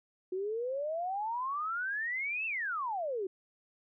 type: exponential two-way sweep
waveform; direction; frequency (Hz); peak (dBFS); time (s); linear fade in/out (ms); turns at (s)
sine; up then down; 361.7 to 2706 to 361.7; -32; 0.32-3.27; 5; 2.46
effects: none